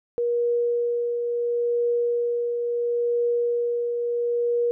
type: tone with tremolo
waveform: sine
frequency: 476.7 Hz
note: A#4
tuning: 39 cents sharp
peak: -19 dBFS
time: 0.18-4.71 s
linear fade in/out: 0 ms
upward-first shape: triangle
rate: 0.73 Hz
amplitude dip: 40%
effects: none